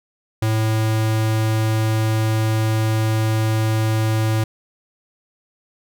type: tone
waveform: square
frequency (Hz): 110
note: A2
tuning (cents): 0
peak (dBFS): -17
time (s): 0.42-4.44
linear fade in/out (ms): 5
effects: none